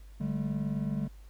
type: chord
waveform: triangle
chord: D suspended fourth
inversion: none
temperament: equal with one note detuned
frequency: 146.83 / 196 / 215.2 Hz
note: D3 / G3 / A3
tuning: 0 / 0 / -38 cents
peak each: -32 dBFS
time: 0.2-1.08 s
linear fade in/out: 10 ms
effects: added 50 Hz sine -47 dBFS peak until 1.29 s + pink hiss -64 dBFS RMS until 1.29 s